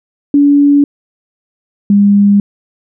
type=tone pair in turn; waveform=sine; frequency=286 / 202.2 Hz; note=D4 / G#3; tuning=-46 / -46 cents; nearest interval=tritone; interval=600 cents; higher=first; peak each=-4 dBFS; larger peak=neither; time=0.34-0.84 / 1.9-2.4 s; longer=neither; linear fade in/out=2 ms; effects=none